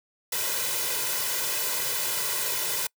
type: noise with comb filter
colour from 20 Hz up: white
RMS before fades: -28 dBFS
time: 0.32-2.87 s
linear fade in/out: 5 ms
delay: 2 ms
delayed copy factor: +0.75
effects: noise-tail reverb RT60 0.1 s tail -26 dB re dry + high-pass 150 Hz 12 dB/octave